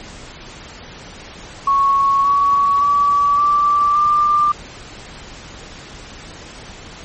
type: tone with pitch steps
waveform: sine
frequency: 1106 / 1126 / 1146.3 / 1167 / 1188.1 Hz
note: C#6 / C#6 / D6 / D6 / D6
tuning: -4 / +27 / -42 / -11 / +20 cents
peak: -11 dBFS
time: 1.67-4.52 s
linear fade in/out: 5 ms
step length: 570 ms
effects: pink hiss -36 dBFS RMS until 7.04 s + MP3 32 kbps